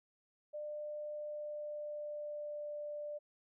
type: tone with pitch glide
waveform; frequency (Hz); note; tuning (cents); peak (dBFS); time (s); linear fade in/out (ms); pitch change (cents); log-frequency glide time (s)
sine; 598 to 591.8; D5 to D5; +31 to +13; -40; 0.53-3.19; 20; -18; 1.13-2.73
effects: none